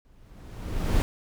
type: noise with exponential growth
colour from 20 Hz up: brown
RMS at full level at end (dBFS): -19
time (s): 0.05-1.02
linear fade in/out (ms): 0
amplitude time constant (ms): 210
effects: none